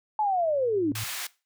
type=linear sweep; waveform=sine; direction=down; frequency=873 to 273.2 Hz; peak=-22 dBFS; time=0.19-0.92 s; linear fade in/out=2 ms
type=tone with exponential growth; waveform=sine; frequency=110 Hz; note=A2; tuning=in tune; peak=-31 dBFS; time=0.3-1.04 s; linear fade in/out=5 ms; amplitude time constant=160 ms
type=high-pass noise; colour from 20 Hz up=pink; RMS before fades=-34 dBFS; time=0.95-1.27 s; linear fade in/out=5 ms; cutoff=1500 Hz; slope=12 dB/octave
effects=noise-tail reverb RT60 0.3 s tail -20 dB re dry